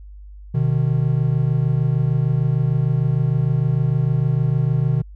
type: tone pair together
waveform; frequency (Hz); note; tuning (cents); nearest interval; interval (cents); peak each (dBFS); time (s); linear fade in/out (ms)
triangle; 126.31 / 152.9; B2 / D#3; +39 / -30; minor third; 331; -16 / -17; 0.54-5.02; 10
effects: added 50 Hz sine -36 dBFS peak until 5.15 s